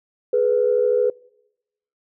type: tone pair together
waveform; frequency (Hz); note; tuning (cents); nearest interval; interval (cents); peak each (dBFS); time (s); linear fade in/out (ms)
sine; 421 / 493.9; G#4 / B4; +24 / 0; minor third; 276; -19 / -16; 0.33-1.1; 5
effects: noise-tail reverb RT60 0.9 s tail -25 dB re dry + tanh soft clip ceiling -7 dBFS